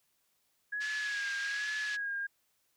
sine tone with vibrato, 1661.2 Hz, G#6, in tune, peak -33 dBFS, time 0.72-2.27 s, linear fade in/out 10 ms, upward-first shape sine, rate 1.2 Hz, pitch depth 52 cents each way
pink band-pass noise, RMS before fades -43 dBFS, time 0.8-1.97 s, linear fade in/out 20 ms, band 1600 to 6000 Hz, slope 24 dB/octave
effects white hiss -75 dBFS RMS until 2.76 s

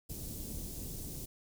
pink band-stop noise, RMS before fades -42 dBFS, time 0.09-1.26 s, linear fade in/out 10 ms, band 290 to 7500 Hz, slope 12 dB/octave, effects none

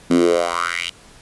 10% pulse tone with high-pass filter sweep, 85.9 Hz, F2, 28 cents flat, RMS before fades -18 dBFS, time 0.1-0.9 s, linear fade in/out 10 ms, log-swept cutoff 220 to 3100 Hz, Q 4.5, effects pink hiss -46 dBFS RMS until 1.21 s + resampled to 24000 Hz

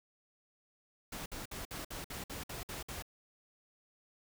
pink noise bursts, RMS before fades -43 dBFS, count 10, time 1.12-3.024 s, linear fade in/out 5 ms, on 140 ms, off 56 ms, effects none

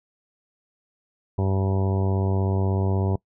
harmonic tone, 96.4 Hz, G2, 28 cents flat, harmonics 1 / 2 / 3 / 4 / 5 / 6 / 7 / 8 / 9 / 10, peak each -21 / -29 / -34 / -30 / -36 / -38 / -37 / -42 / -39 / -39 dBFS, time 1.38-3.16 s, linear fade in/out 5 ms, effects noise-tail reverb RT60 0.1 s tail -23 dB re dry

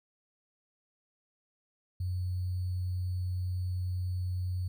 sine tone with sample-and-hold, 91 Hz, F#2, 28 cents flat, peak -30 dBFS, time 2-4.68 s, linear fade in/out 5 ms, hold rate 4410 Hz, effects none

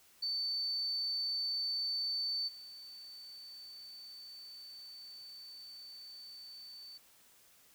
sine tone with level steps, 4532 Hz, C#8, 37 cents sharp, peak -33 / -48 dBFS, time 0.22-6.98 s, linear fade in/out 10 ms, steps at 2.47 s, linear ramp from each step 20 ms, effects white hiss -64 dBFS RMS until 7.74 s

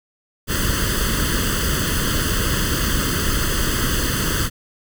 pink noise with comb filter, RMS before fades -20 dBFS, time 0.47-4.5 s, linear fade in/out 50 ms, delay 0.64 ms, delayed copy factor +0.95, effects none

